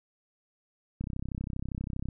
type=click train; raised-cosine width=5 ms; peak=-22 dBFS; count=36; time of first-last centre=1.01-2.087 s; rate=32.5 Hz; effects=none